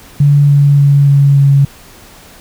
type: tone with pitch steps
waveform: sine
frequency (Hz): 143.7 / 142.62 / 141.56 / 140.5 / 139.45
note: D3 / C#3 / C#3 / C#3 / C#3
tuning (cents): -37 / +50 / +37 / +24 / +11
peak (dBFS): -4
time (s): 0.2-1.65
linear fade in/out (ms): 5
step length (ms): 290
effects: pink hiss -38 dBFS RMS until 2.4 s